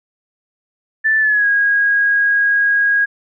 sine tone with pitch glide, 1760 to 1642.1 Hz, A6 to G#6, 0 to -20 cents, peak -11 dBFS, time 1.04-3.06 s, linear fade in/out 20 ms, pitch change -120 cents, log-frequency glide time 1.19-1.47 s, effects none

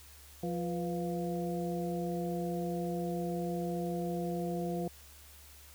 harmonic tone with a mistuned harmonic, 174.61 Hz, F3, in tune, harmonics 1 / 2 / 3 / 4, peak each -35 / -38 / -40 / -41 dBFS, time 0.43-4.88 s, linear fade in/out 2 ms, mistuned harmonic 3, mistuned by -90 cents, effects added 71 Hz sine -56 dBFS peak until 5.74 s + white hiss -56 dBFS RMS until 5.74 s

